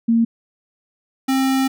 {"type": "tone pair in turn", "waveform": ["sine", "square"], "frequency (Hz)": [229.9, 265.8], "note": ["A#3", "C4"], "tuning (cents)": [-24, 27], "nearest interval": "minor third", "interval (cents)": 251, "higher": "second", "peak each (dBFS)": [-12, -16], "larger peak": "first", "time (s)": [[0.08, 0.25], [1.28, 1.68]], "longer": "second", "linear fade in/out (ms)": 10, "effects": []}